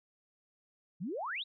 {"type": "exponential sweep", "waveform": "sine", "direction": "up", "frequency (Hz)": [150, 4037], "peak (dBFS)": -35, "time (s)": [1, 1.44], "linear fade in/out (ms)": 20, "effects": []}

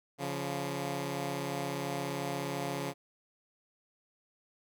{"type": "tone pair together", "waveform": "10% pulse", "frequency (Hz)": [140.26, 174.61], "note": ["C#3", "F3"], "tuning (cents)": [21, 0], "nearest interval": "major third", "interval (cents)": 379, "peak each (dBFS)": [-27, -30], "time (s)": [0.18, 2.94], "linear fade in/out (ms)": 50, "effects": []}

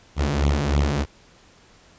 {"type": "beating tone pair", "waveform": "sawtooth", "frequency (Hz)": [70.3, 73.5], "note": ["C#2", "D2"], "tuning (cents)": [25, 2], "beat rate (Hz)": 3.2, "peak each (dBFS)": [-17, -18], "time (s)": [0.16, 1.06], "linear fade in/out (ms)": 50, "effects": ["pink hiss -53 dBFS RMS until 1.98 s", "resampled to 16000 Hz"]}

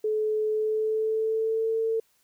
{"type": "tone with pitch glide", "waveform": "sine", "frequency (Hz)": [430.5, 448.5], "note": ["A4", "A4"], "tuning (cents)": [-38, 33], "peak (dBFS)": -23, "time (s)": [0.04, 2], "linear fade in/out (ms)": 5, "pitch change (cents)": 71, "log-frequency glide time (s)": [0.51, 1.74], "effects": ["white hiss -67 dBFS RMS until 2.23 s"]}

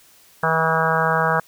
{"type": "harmonic tone with a mistuned harmonic", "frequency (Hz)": 161.7, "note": "E3", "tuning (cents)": -33, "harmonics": [1, 3, 4, 5, 6, 7, 8, 9, 10], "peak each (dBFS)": [-25, -25, -25, -25, -25, -25, -25, -25, -25], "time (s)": [0.43, 1.4], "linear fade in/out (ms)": 5, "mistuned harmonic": 8, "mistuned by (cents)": -17, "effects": ["white hiss -52 dBFS RMS until 1.47 s"]}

